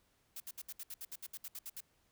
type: noise bursts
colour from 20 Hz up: blue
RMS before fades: -45 dBFS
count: 14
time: 0.36-1.806 s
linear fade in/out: 5 ms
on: 42 ms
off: 66 ms
effects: pink hiss -74 dBFS RMS until 2.11 s